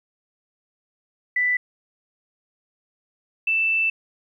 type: tone pair in turn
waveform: sine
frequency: 1984 / 2653 Hz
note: B6 / E7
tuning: +7 / +10 cents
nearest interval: perfect fourth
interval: 503 cents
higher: second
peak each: -18 dBFS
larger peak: neither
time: 1.36-1.57 / 3.47-3.9 s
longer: second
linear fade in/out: 5 ms
effects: 10-bit